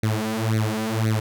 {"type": "tone with flanger", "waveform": "sawtooth", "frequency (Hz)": 110, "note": "A2", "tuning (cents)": 0, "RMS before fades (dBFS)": -23, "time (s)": [0.03, 1.2], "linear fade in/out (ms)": 5, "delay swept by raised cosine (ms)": [0.48, 5.18], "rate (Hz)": 1.9, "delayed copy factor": 1, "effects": []}